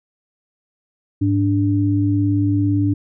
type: tone pair together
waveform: sine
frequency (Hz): 103.17 / 291.8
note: G#2 / D4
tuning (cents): -11 / -11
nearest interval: octave + tritone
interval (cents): 1800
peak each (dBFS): -17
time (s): 1.21-2.94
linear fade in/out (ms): 10
effects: none